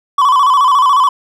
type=tone with vibrato; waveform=triangle; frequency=1074 Hz; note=C6; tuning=45 cents sharp; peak=-5 dBFS; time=0.18-1.09 s; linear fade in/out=5 ms; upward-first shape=square; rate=14 Hz; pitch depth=91 cents each way; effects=none